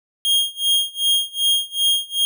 45% pulse tone with tremolo, 3243 Hz, G#7, 42 cents flat, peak -13 dBFS, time 0.25-2.25 s, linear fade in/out 0 ms, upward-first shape sine, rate 2.6 Hz, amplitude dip 95%, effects none

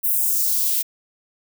violet noise with high-pass filter sweep, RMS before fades -20 dBFS, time 0.03-0.83 s, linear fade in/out 20 ms, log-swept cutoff 12000 to 2400 Hz, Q 1.3, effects none

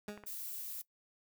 20% pulse tone with exponential decay, 207.7 Hz, G#3, in tune, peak -34 dBFS, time 0.08-0.31 s, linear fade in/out 2 ms, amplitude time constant 50 ms
clicks, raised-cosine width 0.5 ms, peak -34 dBFS, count 3, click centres 0.091 / 0.176 / 0.237 s
violet noise, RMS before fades -43 dBFS, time 0.26-0.82 s, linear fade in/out 10 ms
effects noise-tail reverb RT60 0.1 s tail -19 dB re dry

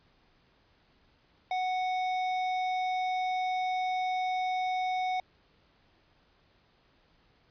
triangle tone with hard clipping, 740 Hz, F#5, in tune, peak -30 dBFS, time 1.51-5.2 s, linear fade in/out 2 ms, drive 15 dB, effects pink hiss -66 dBFS RMS until 7.5 s + resampled to 11025 Hz

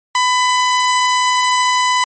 sawtooth tone, 1000 Hz, B5, 21 cents sharp, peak -8 dBFS, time 0.15-2.04 s, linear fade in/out 2 ms, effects MP3 32 kbps

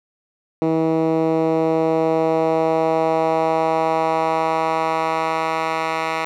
10% pulse tone with band-pass filter sweep, 161.1 Hz, E3, 39 cents flat, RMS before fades -19 dBFS, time 0.62-6.25 s, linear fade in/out 0 ms, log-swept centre 330 to 1600 Hz, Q 1.3, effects none

